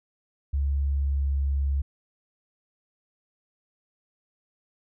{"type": "tone with pitch glide", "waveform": "sine", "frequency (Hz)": [69.9, 69.26], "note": ["C#2", "C#2"], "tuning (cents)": [15, -1], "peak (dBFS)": -22, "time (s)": [0.53, 1.82], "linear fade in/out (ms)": 10, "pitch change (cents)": -16, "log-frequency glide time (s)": [0.82, 1.34], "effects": []}